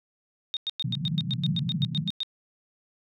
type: tone bursts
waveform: sine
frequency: 3696 Hz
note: A#7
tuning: 16 cents flat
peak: -26 dBFS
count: 14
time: 0.54-2.232 s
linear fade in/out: 0 ms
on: 28 ms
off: 100 ms
type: band-pass noise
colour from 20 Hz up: pink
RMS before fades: -29 dBFS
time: 0.84-2.1 s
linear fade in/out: 5 ms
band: 130 to 190 Hz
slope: 48 dB/octave
effects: none